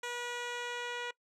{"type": "tone with low-pass filter sweep", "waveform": "10% pulse", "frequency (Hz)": 483.6, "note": "B4", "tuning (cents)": -36, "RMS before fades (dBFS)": -39, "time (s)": [0.03, 1.11], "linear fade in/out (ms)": 5, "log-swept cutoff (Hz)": [8000, 4500], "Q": 0.91, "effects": ["noise-tail reverb RT60 0.1 s tail -21 dB re dry"]}